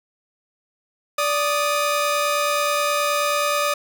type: tone pair together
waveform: sawtooth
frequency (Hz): 583.3 / 1236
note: D5 / D#6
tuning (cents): -12 / -12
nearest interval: octave + minor second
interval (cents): 1300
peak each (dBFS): -18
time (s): 1.18-3.74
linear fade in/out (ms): 5
effects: none